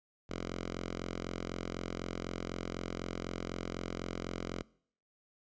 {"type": "tone with notch filter", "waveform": "5% pulse", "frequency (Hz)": 44, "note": "F1", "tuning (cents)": 14, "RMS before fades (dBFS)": -40, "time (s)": [0.29, 4.63], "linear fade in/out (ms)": 10, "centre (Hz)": 100, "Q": 1.7, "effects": ["noise-tail reverb RT60 0.6 s tail -24 dB re dry", "resampled to 16000 Hz"]}